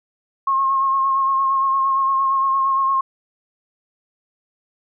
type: tone with vibrato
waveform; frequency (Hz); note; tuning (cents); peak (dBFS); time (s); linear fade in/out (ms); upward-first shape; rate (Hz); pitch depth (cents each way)
sine; 1078; C#6; -49; -15; 0.47-3.01; 5; sine; 8.7; 25
effects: none

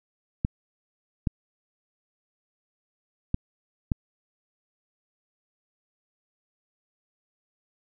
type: clicks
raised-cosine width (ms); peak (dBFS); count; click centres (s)
5; -11; 4; 0.449 / 1.272 / 3.344 / 3.918
effects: none

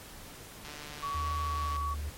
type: click train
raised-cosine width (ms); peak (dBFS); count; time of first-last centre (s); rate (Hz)
0.2; -27; 166; 0.65-1.765; 148
type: tone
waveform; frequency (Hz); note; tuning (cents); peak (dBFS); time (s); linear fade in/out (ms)
sine; 1129; C#6; +31; -32; 1.02-1.95; 20
type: tone with pitch glide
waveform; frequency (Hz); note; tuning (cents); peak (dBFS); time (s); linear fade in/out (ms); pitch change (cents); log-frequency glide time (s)
sine; 78 to 73.2; D#2 to D2; +5 to -5; -33; 1.14-2.1; 10; -110; 1.44-1.81
effects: pink hiss -48 dBFS RMS until 2.17 s + MP3 64 kbps

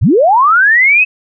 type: linear sweep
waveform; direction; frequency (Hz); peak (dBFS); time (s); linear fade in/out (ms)
sine; up; 61.74 to 2606; -5; 0.01-1.05; 20
effects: none

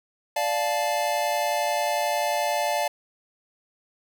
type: chord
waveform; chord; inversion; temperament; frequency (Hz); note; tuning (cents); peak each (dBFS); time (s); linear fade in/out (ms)
square; D minor; none; equal with one note detuned; 587.3 / 698.5 / 867.9; D5 / F5 / A5; 0 / 0 / -24; -28; 0.36-2.88; 5
effects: none

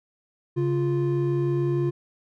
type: tone pair together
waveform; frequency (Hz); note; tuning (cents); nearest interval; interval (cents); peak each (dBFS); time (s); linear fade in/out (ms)
triangle; 138.58 / 349.2; C#3 / F4; 0 / 0; octave + major third; 1600; -22; 0.56-1.91; 20
effects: none

